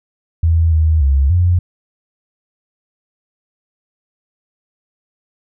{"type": "tone with pitch steps", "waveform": "sine", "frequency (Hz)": [82.2, 79.1, 68.5, 88.5], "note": ["E2", "D#2", "C#2", "F2"], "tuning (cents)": [-4, 29, -20, 23], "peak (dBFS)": -9, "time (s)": [0.43, 1.59], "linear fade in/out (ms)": 5, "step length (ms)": 290, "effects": []}